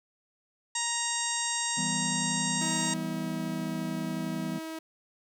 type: harmonic tone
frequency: 938 Hz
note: A#5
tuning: 11 cents sharp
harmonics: 1 / 2 / 3 / 4 / 5 / 6 / 7 / 8 / 9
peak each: -36 / -37 / -40 / -37 / -42 / -38 / -37 / -35 / -36 dBFS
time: 0.75-2.94 s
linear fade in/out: 5 ms
type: chord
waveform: triangle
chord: E minor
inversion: none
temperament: equal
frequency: 164.81 / 196 / 246.9 Hz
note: E3 / G3 / B3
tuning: 0 / 0 / 0 cents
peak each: -34 dBFS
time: 1.77-4.59 s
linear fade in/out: 10 ms
type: tone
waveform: sawtooth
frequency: 320.9 Hz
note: E4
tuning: 46 cents flat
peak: -32 dBFS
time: 2.61-4.79 s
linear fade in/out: 5 ms
effects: none